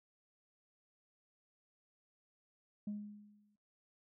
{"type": "tone with exponential decay", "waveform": "sine", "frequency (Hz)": 207.7, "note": "G#3", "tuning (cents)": 0, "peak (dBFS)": -35, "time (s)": [2.87, 3.56], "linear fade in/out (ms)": 5, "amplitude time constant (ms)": 150, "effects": ["noise-tail reverb RT60 0.5 s tail -24 dB re dry", "tanh soft clip ceiling -35 dBFS"]}